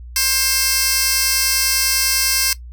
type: tone with high-pass filter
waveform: 15% pulse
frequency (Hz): 530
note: C5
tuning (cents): +22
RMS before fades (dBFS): -17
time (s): 0.16-2.53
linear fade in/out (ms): 2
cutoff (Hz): 4400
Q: 0.73
effects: noise-tail reverb RT60 0.1 s tail -17 dB re dry + added 60 Hz sine -32 dBFS peak until 2.72 s